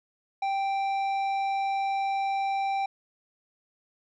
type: tone with tanh clipping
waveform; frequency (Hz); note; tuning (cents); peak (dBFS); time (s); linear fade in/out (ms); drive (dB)
sine; 784; G5; 0; -27; 0.42-2.86; 5; 10
effects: none